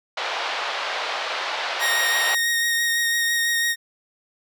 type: band-pass noise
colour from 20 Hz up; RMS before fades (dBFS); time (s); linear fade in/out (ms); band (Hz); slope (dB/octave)
pink; -27; 0.17-2.35; 5; 590 to 4400; 24
type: tone with vibrato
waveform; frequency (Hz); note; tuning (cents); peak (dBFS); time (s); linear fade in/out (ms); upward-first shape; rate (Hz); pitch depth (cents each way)
sawtooth; 1864.7; A#6; 0; -16; 1.79-3.76; 50; sine; 6; 14
effects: none